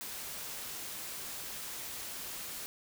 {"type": "noise", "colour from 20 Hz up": "white", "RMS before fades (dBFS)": -42, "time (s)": [0.01, 2.66], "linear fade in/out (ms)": 0, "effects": []}